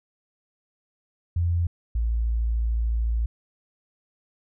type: tone pair in turn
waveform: sine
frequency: 85.8 / 56.8 Hz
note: F2 / A#1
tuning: -30 / -44 cents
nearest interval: perfect fifth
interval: 714 cents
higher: first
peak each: -20 / -21 dBFS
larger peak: first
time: 1.36-1.67 / 1.95-3.26 s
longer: second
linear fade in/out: 5 ms
effects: none